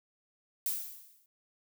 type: noise with exponential decay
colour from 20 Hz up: violet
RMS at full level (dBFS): -30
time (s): 0.66-1.26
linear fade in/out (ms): 2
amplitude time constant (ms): 130
effects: none